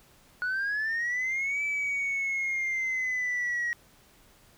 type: linear two-way sweep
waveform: sine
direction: up then down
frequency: 1455 to 2314 to 1895 Hz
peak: -25 dBFS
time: 0.42-3.73 s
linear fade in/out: 0 ms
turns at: 1.63 s
effects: tanh soft clip ceiling -25 dBFS + pink hiss -59 dBFS RMS until 4.57 s